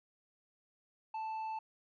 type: tone with tanh clipping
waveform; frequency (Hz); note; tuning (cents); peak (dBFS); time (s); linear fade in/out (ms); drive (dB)
sine; 880; A5; 0; -38; 1.14-1.59; 5; 5
effects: none